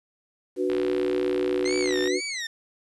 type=chord; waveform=sine; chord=B minor; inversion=first; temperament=equal; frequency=293.7 / 370 / 493.9 Hz; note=D4 / F#4 / B4; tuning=0 / 0 / 0 cents; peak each=-29 / -24 / -29 dBFS; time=0.56-2.21 s; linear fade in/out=50 ms
type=click train; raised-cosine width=0.3 ms; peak=-19 dBFS; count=84; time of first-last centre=0.7-2.074 s; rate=60.4 Hz
type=tone with vibrato; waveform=20% pulse; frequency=2031 Hz; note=B6; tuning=48 cents sharp; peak=-24 dBFS; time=1.65-2.47 s; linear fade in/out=5 ms; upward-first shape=sine; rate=2.1 Hz; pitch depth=210 cents each way
effects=resampled to 24000 Hz + 9-bit